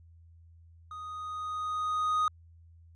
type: tone with level ramp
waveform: triangle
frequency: 1244.5 Hz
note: D#6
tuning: in tune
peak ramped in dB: -38 to -22 dBFS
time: 0.91-2.28 s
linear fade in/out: 2 ms
effects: added 83 Hz sine -53 dBFS peak until 2.95 s + resampled to 22050 Hz